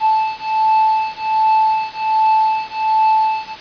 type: beating tone pair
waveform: triangle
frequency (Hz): 875 / 876.3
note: A5 / A5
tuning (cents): -10 / -7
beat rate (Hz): 1.3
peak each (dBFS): -14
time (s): 0-3.56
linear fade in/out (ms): 50
effects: white hiss -33 dBFS RMS until 3.6 s + resampled to 11025 Hz